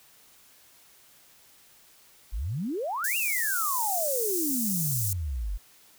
sine exponential two-way sweep, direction up then down, 43.22 to 2832 to 43.22 Hz, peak -28 dBFS, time 2.32-5.58 s, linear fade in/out 20 ms, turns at 3.17 s
white high-pass noise, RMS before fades -30 dBFS, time 3.04-5.13 s, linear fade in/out 2 ms, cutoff 6300 Hz, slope 24 dB/octave
effects white hiss -57 dBFS RMS until 5.98 s

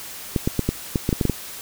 clicks, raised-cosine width 3 ms, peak -6 dBFS, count 10, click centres 0.362 / 0.475 / 0.593 / 0.69 / 0.958 / 1.091 / 1.128 / 1.212 / 1.253 / 1.297 s, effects white hiss -36 dBFS RMS until 1.61 s

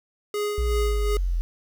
square tone with tremolo, 415.3 Hz, G#4, in tune, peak -24 dBFS, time 0.34-1.17 s, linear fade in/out 2 ms, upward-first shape sine, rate 2.7 Hz, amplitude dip 50%
sine linear sweep, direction down, 61 to 41.03 Hz, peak -21 dBFS, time 0.58-1.41 s, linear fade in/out 0 ms
effects 9-bit

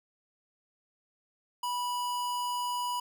square tone, 980 Hz, B5, 14 cents flat, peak -31 dBFS, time 1.63-3 s, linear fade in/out 5 ms, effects none

